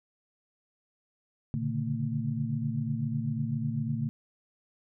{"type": "tone cluster", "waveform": "sine", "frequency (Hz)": [116.2, 140.3, 148.3, 226.1], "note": ["A#2", "C#3", "D3", "A3"], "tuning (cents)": [-5, 21, 17, 47], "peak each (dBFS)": [-34, -34, -34, -33], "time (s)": [1.54, 4.09], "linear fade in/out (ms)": 0, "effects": []}